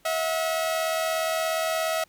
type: tone pair together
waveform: sawtooth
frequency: 646 / 723 Hz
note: E5 / F#5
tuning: -35 / -40 cents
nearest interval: major second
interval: 195 cents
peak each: -21 / -28 dBFS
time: 0.05-2.04 s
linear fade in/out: 5 ms
effects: pink hiss -61 dBFS RMS until 2.08 s